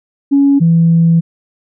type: tone pair in turn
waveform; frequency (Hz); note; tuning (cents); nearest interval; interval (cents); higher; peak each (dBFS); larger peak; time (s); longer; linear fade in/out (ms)
sine; 279.5 / 166.19; C#4 / E3; +14 / +14; major sixth; 900; first; -5; neither; 0.31-0.6 / 0.6-1.21; second; 20
effects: tanh soft clip ceiling -1 dBFS